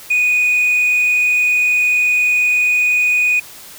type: tone with frequency modulation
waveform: sine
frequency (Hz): 2477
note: D#7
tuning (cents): -8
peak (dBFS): -9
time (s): 0.1-3.4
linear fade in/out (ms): 10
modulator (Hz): 40.6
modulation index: 0.51
effects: tanh soft clip ceiling -10 dBFS + white hiss -37 dBFS RMS until 3.78 s